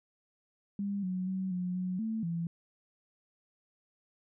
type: tone with pitch steps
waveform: sine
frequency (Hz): 200.6 / 184.2 / 188.7 / 180.4 / 183.3 / 221.7 / 168.4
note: G3 / F#3 / F#3 / F#3 / F#3 / A3 / E3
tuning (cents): +40 / -7 / +34 / -44 / -16 / +13 / +37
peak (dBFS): -31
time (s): 0.79-2.47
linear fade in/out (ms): 2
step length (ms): 240
effects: none